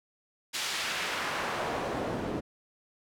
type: noise with band-pass filter sweep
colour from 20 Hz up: pink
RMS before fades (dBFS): -33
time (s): 0.53-2.41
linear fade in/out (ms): 20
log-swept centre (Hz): 4300 to 260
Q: 0.79
effects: none